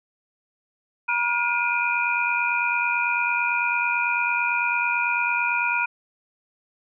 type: tone cluster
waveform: sine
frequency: 959 / 1426 / 2395 / 2484 Hz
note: A#5 / F6 / D7 / D#7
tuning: +49 / +36 / +33 / -3 cents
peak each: -26 dBFS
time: 1.08-5.86 s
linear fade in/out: 10 ms
effects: none